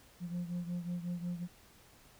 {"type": "beating tone pair", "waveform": "sine", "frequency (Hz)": [174.1, 179.6], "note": ["F3", "F3"], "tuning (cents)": [-5, 49], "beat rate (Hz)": 5.5, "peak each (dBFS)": [-35, -39], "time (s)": [0.2, 1.48], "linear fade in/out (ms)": 50, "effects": ["tanh soft clip ceiling -33 dBFS", "pink hiss -61 dBFS RMS until 2.19 s"]}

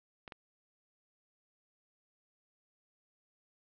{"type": "clicks", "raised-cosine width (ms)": 0.3, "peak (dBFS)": -29, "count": 2, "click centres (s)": [0.278, 0.322], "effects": ["low-pass 4000 Hz 12 dB/octave"]}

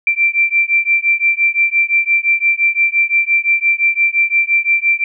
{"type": "beating tone pair", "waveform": "sine", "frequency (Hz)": [2349, 2354.8], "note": ["D7", "D7"], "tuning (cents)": [0, 4], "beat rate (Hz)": 5.8, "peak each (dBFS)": [-14, -14], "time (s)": [0.07, 5.04], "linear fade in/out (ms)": 2, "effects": []}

